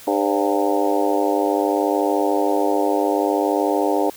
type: harmonic tone with a mistuned harmonic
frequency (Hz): 100.6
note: G2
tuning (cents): +45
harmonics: 3 / 4 / 5 / 6 / 7 / 8 / 9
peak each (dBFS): -22 / -23 / -24 / -25 / -25 / -26 / -27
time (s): 0.07-4.1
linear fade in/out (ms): 5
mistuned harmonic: 6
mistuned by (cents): -80
effects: white hiss -42 dBFS RMS until 4.16 s